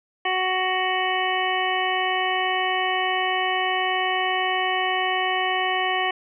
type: harmonic tone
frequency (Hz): 371.8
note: F#4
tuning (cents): +8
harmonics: 1 / 2 / 3 / 5 / 6 / 7 / 8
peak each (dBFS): -30 / -25 / -29 / -27 / -30 / -37 / -29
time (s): 0.25-6.11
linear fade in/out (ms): 5
effects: none